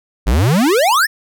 square exponential sweep, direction up, 47.97 to 1864.7 Hz, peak -11 dBFS, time 0.26-1.07 s, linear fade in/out 20 ms, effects none

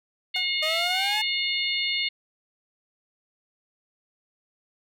harmonic tone, 718 Hz, F5, 48 cents sharp, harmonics 3 / 4 / 5 / 6, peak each -28 / -29 / -30 / -31 dBFS, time 0.34-2.09 s, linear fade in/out 10 ms
sawtooth tone with exponential decay, 740 Hz, F#5, in tune, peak -29 dBFS, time 0.36-0.53 s, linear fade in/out 1 ms, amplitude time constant 35 ms
sawtooth exponential sweep, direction up, 613 to 873 Hz, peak -24 dBFS, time 0.62-1.22 s, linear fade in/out 10 ms
effects none

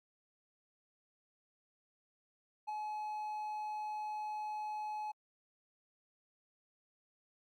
triangle tone with ADSR envelope, 850 Hz, G#5, 40 cents sharp, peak -33 dBFS, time 2.67-5.12 s, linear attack 22 ms, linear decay 6 ms, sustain -3 dB, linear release 11 ms, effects Opus 48 kbps

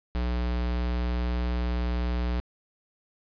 square tone, 60.4 Hz, B1, 38 cents flat, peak -26 dBFS, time 0.15-2.4 s, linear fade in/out 0 ms, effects resampled to 11025 Hz + 10-bit

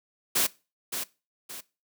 white noise with echo, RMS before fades -24 dBFS, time 0.35-0.47 s, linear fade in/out 10 ms, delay 570 ms, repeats 2, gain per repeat -8 dB, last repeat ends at 1.61 s, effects noise-tail reverb RT60 0.3 s tail -21 dB re dry + high-pass 150 Hz 12 dB/octave

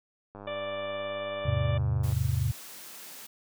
click train, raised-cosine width 1 ms, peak -30 dBFS, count 180, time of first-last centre 0.35-2.122 s, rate 101 Hz
harmonic tone, 587.3 Hz, D5, in tune, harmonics 1 / 2 / 3 / 4 / 5 / 6, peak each -33 / -41 / -45 / -44 / -48 / -46 dBFS, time 0.47-1.78 s, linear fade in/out 5 ms
sine chord, E augmented, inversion none, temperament equal with one note detuned, 82.41 / 105.95 / 130.81 Hz, E2 / G#2 / B#2, 0 / +35 / 0 cents, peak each -30 / -29 / -28 dBFS, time 1.45-2.52 s, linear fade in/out 10 ms
white high-pass noise, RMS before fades -45 dBFS, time 2.03-3.27 s, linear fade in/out 10 ms, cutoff 140 Hz, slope 96 dB/octave
effects none

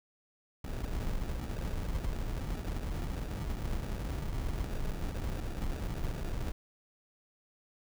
brown noise with sample-and-hold, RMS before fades -35 dBFS, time 0.64-6.52 s, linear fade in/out 5 ms, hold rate 1050 Hz, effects none

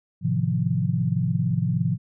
sine chord, F dominant seventh, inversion first, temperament just, 109.13 / 130.96 / 157.15 / 174.61 Hz, A2 / C3 / Eb3 / F3, -14 / +2 / +18 / 0 cents, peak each -27 / -25 / -27 / -25 dBFS, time 0.21-1.98 s, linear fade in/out 50 ms, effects none

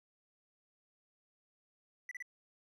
triangle tone bursts, 1975.5 Hz, B6, in tune, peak -39 dBFS, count 3, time 2.09-2.225 s, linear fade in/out 2 ms, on 23 ms, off 33 ms, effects none

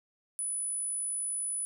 sine tone, 9950 Hz, D#9, 1 cent flat, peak -31 dBFS, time 0.39-1.65 s, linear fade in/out 0 ms, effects none

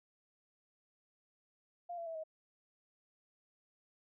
sine tone with pitch steps, 698.5 / 675.9 / 654 / 632.8 Hz, F5 / E5 / E5 / D#5, 0 / +43 / -14 / +29 cents, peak -40 dBFS, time 1.89-2.238 s, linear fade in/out 10 ms, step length 87 ms, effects none

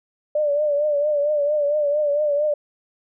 sine tone with vibrato, 589 Hz, D5, 5 cents sharp, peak -17 dBFS, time 0.35-2.54 s, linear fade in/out 5 ms, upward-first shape triangle, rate 4.4 Hz, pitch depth 70 cents each way, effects none

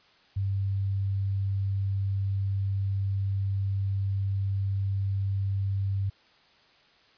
sine tone, 98 Hz, G2, in tune, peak -25 dBFS, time 0.36-6.1 s, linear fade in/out 10 ms, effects white hiss -60 dBFS RMS until 7.17 s + resampled to 11025 Hz

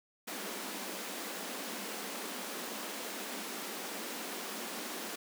pink high-pass noise, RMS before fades -41 dBFS, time 0.27-5.16 s, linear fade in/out 10 ms, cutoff 190 Hz, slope 96 dB/octave, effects none

